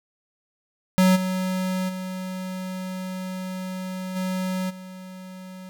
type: tone with level steps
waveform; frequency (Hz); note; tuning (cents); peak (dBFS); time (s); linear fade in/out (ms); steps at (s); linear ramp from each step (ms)
square; 185.8; F#3; +7; -15 / -24 / -30 / -25 / -38; 0.98-5.69; 0; 1.15 / 1.88 / 4.15 / 4.69; 20
effects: none

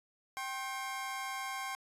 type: tone pair together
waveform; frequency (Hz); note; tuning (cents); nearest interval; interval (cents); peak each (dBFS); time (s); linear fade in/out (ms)
25% pulse; 780.3 / 1069; G5 / C6; -8 / +37; perfect fourth; 545; -37 / -36; 0.37-1.75; 0
effects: resampled to 32000 Hz

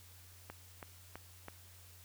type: click train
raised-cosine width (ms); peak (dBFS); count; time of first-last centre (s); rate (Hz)
0.5; -30; 4; 0.5-1.484; 3.05
effects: added 90 Hz sine -58 dBFS peak until 2.04 s + white hiss -60 dBFS RMS until 2.04 s

